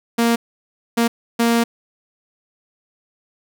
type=tone bursts at uneven times; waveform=sawtooth; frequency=233.1 Hz; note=A#3; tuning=in tune; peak=-10 dBFS; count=3; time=0.18-0.36 / 0.97-1.08 / 1.39-1.64 s; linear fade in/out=10 ms; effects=none

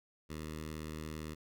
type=tone with notch filter; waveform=10% pulse; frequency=77.7 Hz; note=D#2; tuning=2 cents flat; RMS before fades=-43 dBFS; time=0.29-1.35 s; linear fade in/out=20 ms; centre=710 Hz; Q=1.2; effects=none

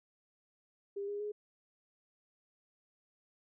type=tone with pitch steps; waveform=sine; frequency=400.7 / 409.1 / 417.7 Hz; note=G4 / G#4 / G#4; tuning=+38 / -26 / +10 cents; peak=-36 dBFS; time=0.96-1.32 s; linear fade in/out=10 ms; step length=120 ms; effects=none

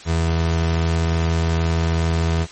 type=tone; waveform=30% pulse; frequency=82.41 Hz; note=E2; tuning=in tune; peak=-14 dBFS; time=0.05-2.47 s; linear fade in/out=50 ms; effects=white hiss -40 dBFS RMS until 2.51 s + MP3 32 kbps

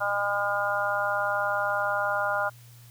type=harmonic tone; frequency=202.9 Hz; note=G#3; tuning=40 cents flat; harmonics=3 / 4 / 5 / 6 / 7; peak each=-30 / -31 / -33 / -33 / -28 dBFS; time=0-2.5 s; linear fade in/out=20 ms; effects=added 119 Hz sine -48 dBFS peak until 2.9 s + white hiss -56 dBFS RMS until 2.9 s

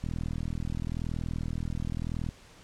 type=click train; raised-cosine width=5 ms; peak=-21 dBFS; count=93; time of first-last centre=0.04-2.289 s; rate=40.9 Hz; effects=pink hiss -54 dBFS RMS until 2.63 s + low-pass 8000 Hz 12 dB/octave

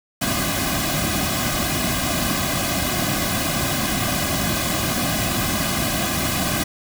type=noise with comb filter; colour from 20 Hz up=pink; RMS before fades=-22 dBFS; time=0.21-6.64 s; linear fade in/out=10 ms; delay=2.2 ms; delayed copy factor=-1; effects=none

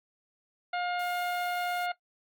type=harmonic tone; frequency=711 Hz; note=F5; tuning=31 cents sharp; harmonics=1 / 2 / 3 / 4 / 5 / 6; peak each=-31 / -35 / -39 / -45 / -47 / -48 dBFS; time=0.73-1.92 s; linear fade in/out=5 ms
type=noise; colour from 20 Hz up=blue; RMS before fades=-48 dBFS; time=0.99-1.86 s; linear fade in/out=5 ms
effects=noise-tail reverb RT60 0.1 s tail -17 dB re dry + AAC 64 kbps

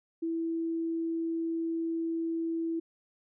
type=tone; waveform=sine; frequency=329.6 Hz; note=E4; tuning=in tune; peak=-29 dBFS; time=0.22-2.8 s; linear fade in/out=10 ms; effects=none

